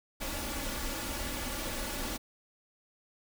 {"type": "noise with comb filter", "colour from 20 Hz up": "pink", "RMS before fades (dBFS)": -36, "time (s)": [0.2, 2.18], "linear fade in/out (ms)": 20, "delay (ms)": 3.5, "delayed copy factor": 0.7, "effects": []}